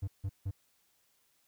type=tone bursts; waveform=triangle; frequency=97.1 Hz; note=G2; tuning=16 cents flat; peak=-30 dBFS; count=3; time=0.02-0.511 s; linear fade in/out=10 ms; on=57 ms; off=160 ms; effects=white hiss -72 dBFS RMS until 1.47 s